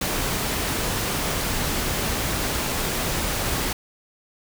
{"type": "noise", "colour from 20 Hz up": "pink", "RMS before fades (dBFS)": -25, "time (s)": [0.01, 3.73], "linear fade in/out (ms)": 5, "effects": []}